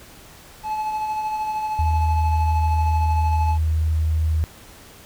triangle tone with tremolo, 861 Hz, A5, 38 cents flat, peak -19 dBFS, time 0.63-3.58 s, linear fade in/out 50 ms, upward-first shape sine, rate 13 Hz, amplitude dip 35%
sine tone, 79 Hz, D#2, 27 cents sharp, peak -17 dBFS, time 1.79-4.44 s, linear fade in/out 0 ms
effects pink hiss -45 dBFS RMS until 5.05 s

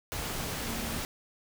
sine tone in noise, 230.1 Hz, A#3, 22 cents flat, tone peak -40 dBFS, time 0.64-0.98 s, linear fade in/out 0 ms, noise pink, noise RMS -35 dBFS, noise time 0.12-1.05 s, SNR -8 dB, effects none

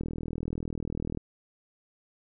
click train, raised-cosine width 3 ms, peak -20 dBFS, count 48, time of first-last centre 0.01-1.173 s, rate 40.4 Hz, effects none

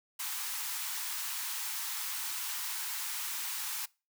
white high-pass noise, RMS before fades -37 dBFS, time 0.19-3.86 s, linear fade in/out 10 ms, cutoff 810 Hz, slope 96 dB/octave, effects noise-tail reverb RT60 0.3 s tail -23 dB re dry

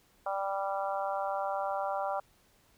harmonic tone, 196 Hz, G3, in tune, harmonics 3 / 4 / 5 / 6 / 7, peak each -35 / -34 / -39 / -40 / -41 dBFS, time 0.26-2.2 s, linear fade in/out 5 ms, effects pink hiss -66 dBFS RMS until 2.77 s

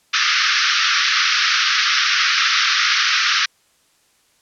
pink band-pass noise, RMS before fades -17 dBFS, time 0.13-3.46 s, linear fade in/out 10 ms, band 1200 to 5900 Hz, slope 96 dB/octave, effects white hiss -59 dBFS RMS until 4.41 s + low-pass 10000 Hz 12 dB/octave

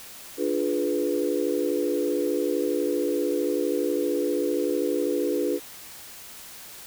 sine chord, D diminished seventh, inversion none, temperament equal with one note detuned, 293.7 / 349.2 / 421.1 / 493.9 Hz, D4 / F4 / Ab4 / Cb5, 0 / 0 / +24 / 0 cents, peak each -28 dBFS, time 0.37-5.6 s, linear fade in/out 50 ms, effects white hiss -43 dBFS RMS until 6.86 s

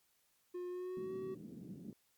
triangle tone with pitch glide, 357.7 to 378.3 Hz, F4 to F#4, +41 to +38 cents, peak -38 dBFS, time 0.54-1.35 s, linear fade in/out 10 ms, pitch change +97 cents, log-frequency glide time 0.69-1.15 s
pink band-pass noise, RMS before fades -50 dBFS, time 0.97-1.93 s, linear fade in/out 2 ms, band 160 to 300 Hz, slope 24 dB/octave
effects white hiss -75 dBFS RMS until 2.17 s + MP3 96 kbps

